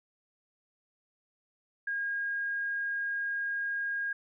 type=tone; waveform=sine; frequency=1627 Hz; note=G#6; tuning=36 cents flat; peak=-30 dBFS; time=1.87-4.13 s; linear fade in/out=5 ms; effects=none